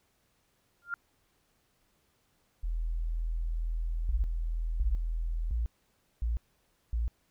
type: tone with exponential growth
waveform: sine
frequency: 1396.9 Hz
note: F6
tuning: in tune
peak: -27 dBFS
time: 0.82-0.94 s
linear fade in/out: 1 ms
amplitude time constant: 25 ms
type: tone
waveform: sine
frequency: 41.08 Hz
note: E1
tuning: 5 cents flat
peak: -29 dBFS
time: 2.63-5.51 s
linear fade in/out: 10 ms
type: tone bursts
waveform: sine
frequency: 56.9 Hz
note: A#1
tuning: 41 cents flat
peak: -27 dBFS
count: 5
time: 4.09-7.08 s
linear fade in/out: 0 ms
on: 150 ms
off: 560 ms
effects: pink hiss -72 dBFS RMS until 7.3 s